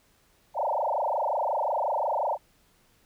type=tone with frequency modulation; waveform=sine; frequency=751 Hz; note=F#5; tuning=26 cents sharp; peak=-24 dBFS; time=0.54-2.38 s; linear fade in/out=50 ms; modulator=25.6 Hz; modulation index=7.7; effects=pink hiss -64 dBFS RMS until 3.05 s